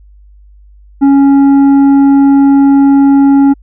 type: tone with tanh clipping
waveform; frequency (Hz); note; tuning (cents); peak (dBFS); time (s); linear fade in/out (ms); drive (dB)
sine; 277.2; C#4; 0; -4; 1.01-3.54; 20; 7
effects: added 50 Hz sine -36 dBFS peak until 3.62 s